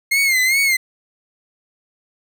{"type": "tone with vibrato", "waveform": "40% pulse", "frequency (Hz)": 2119, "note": "C7", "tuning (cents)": 21, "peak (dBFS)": -13, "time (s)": [0.11, 0.77], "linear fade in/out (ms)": 10, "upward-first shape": "sine", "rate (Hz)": 2.5, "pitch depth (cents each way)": 90, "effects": []}